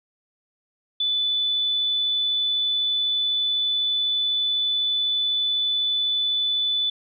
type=tone; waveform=sine; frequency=3488 Hz; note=A7; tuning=16 cents flat; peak=-20 dBFS; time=1-6.9 s; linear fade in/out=5 ms; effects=none